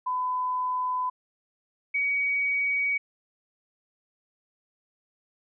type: tone pair in turn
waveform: sine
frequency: 1006 / 2258 Hz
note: B5 / C#7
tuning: +32 / +31 cents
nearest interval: octave + major second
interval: 1399 cents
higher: second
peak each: -25 / -23 dBFS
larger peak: second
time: 0.06-1.1 / 1.94-2.98 s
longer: neither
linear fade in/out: 10 ms
effects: none